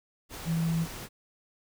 sine tone in noise, 164.81 Hz, E3, in tune, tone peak -25 dBFS, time 0.45-0.87 s, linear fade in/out 50 ms, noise pink, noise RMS -41 dBFS, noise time 0.29-1.09 s, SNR +13 dB, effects none

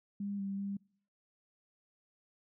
sine tone with pitch steps, 201.3 / 196.6 / 198.9 Hz, G3 / G3 / G3, +46 / +5 / +25 cents, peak -35 dBFS, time 0.2-0.77 s, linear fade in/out 5 ms, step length 190 ms, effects noise-tail reverb RT60 0.6 s tail -26 dB re dry

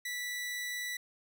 sawtooth tone, 1966 Hz, B6, 8 cents flat, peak -32 dBFS, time 0.05-0.97 s, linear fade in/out 5 ms, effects none

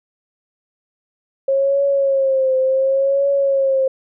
sine tone with vibrato, 540 Hz, C#5, 45 cents flat, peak -13 dBFS, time 1.48-3.88 s, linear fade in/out 5 ms, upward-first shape triangle, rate 0.69 Hz, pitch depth 66 cents each way, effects none

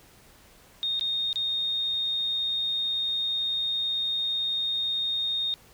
sine tone with dropouts, 3691 Hz, A#7, 18 cents flat, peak -25 dBFS, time 0.83-5.54 s, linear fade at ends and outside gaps 0 ms, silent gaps 0.995-1.01 / 1.329-1.358 s, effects pink hiss -55 dBFS RMS until 5.73 s

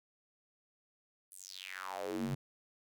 square tone with high-pass filter sweep, 46.97 Hz, F#1, 27 cents sharp, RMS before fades -41 dBFS, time 1.31-2.35 s, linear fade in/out 10 ms, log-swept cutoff 11000 to 140 Hz, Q 4.9, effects none

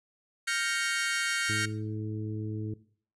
sawtooth chord, G half-diminished seventh, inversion third, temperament equal, 1396.9 / 1568 / 1864.7 / 2217 Hz, F6 / G6 / Bb6 / Db7, 0 / 0 / 0 / 0 cents, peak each -30 dBFS, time 0.47-1.66 s, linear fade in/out 10 ms
harmonic tone, 107.6 Hz, A2, 38 cents flat, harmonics 1 / 2 / 3 / 4, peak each -33 / -40 / -38 / -45 dBFS, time 1.49-2.74 s, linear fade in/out 5 ms
effects noise-tail reverb RT60 0.5 s tail -18 dB re dry + resampled to 24000 Hz

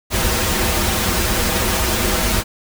pink noise with comb filter, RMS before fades -18 dBFS, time 0.1-2.44 s, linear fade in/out 50 ms, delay 7 ms, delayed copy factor -0.85, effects none

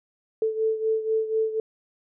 sine beating tone pair, 440 / 444.1 Hz, A4 / A4, 0 / +16 cents, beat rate 4.1 Hz, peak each -23 / -28 dBFS, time 0.42-1.6 s, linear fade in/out 2 ms, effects none

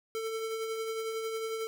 square tone with tremolo, 445.9 Hz, A4, 23 cents sharp, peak -32 dBFS, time 0.15-1.67 s, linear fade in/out 0 ms, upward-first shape triangle, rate 11 Hz, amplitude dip 40%, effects none

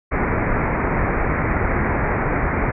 pink low-pass noise, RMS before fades -20 dBFS, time 0.11-2.72 s, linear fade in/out 20 ms, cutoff 2300 Hz, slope 96 dB/octave, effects none

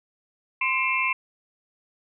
sine tone cluster, 1040 / 2145 / 2363 / 2664 Hz, C6 / C7 / D7 / E7, -11 / +42 / +10 / +18 cents, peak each -27 dBFS, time 0.61-1.13 s, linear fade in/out 5 ms, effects none

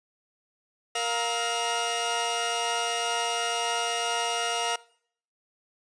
sawtooth tone cluster, 467 / 702 / 936 / 1298 / 2852 Hz, A#4 / F5 / A#5 / E6 / F7, +3 / +9 / +7 / -27 / +36 cents, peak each -30 / -27 / -31 / -32 / -28 dBFS, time 0.95-4.76 s, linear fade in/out 5 ms, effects noise-tail reverb RT60 0.6 s tail -21 dB re dry + resampled to 22050 Hz

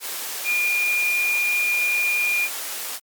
sine tone in noise, 2419 Hz, D#7, 49 cents flat, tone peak -19 dBFS, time 0.44-2.49 s, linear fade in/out 50 ms, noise white, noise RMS -30 dBFS, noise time 0-3 s, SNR +8 dB, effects high-pass 400 Hz 12 dB/octave + Opus 48 kbps

